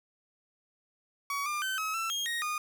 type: tone with pitch steps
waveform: 30% pulse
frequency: 1128 / 1198 / 1537 / 1281 / 1336 / 3241 / 1873 / 1225 Hz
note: C#6 / D6 / G6 / E6 / E6 / G#7 / A#6 / D#6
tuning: +30 / +34 / -35 / -50 / +23 / -43 / +8 / -27 cents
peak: -28 dBFS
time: 1.3-2.58 s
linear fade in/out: 2 ms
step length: 160 ms
effects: none